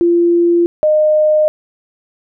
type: tone pair in turn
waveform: sine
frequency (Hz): 343.9 / 612.8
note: F4 / D#5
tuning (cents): -27 / -27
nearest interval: minor seventh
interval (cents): 1000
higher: second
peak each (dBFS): -8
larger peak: neither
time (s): 0.01-0.66 / 0.83-1.48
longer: neither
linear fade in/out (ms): 0
effects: none